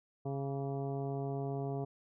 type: harmonic tone with a mistuned harmonic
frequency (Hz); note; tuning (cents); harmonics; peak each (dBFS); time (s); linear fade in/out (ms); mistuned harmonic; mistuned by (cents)
137.9; C#3; -9; 1 / 2 / 3 / 4 / 5 / 6 / 7 / 8; -37 / -43 / -40 / -53 / -43 / -54 / -55 / -59; 0.25-1.85; 10; 8; +70
effects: none